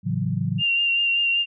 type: chord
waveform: sine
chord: F# minor seventh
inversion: first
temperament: equal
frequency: 110 / 138.59 / 164.81 / 185 Hz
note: A2 / C#3 / E3 / F#3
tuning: 0 / 0 / 0 / 0 cents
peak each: -27 dBFS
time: 0.03-0.63 s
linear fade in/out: 50 ms
type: tone with vibrato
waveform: sine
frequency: 2778 Hz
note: F7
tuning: 10 cents flat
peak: -18 dBFS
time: 0.58-1.46 s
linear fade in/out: 50 ms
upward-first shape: triangle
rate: 5.2 Hz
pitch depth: 26 cents each way
effects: none